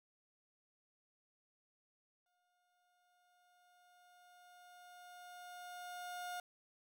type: tone with exponential growth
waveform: 30% pulse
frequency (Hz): 715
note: F5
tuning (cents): +41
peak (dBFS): -39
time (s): 2.26-6.4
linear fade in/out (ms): 2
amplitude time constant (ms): 900
effects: none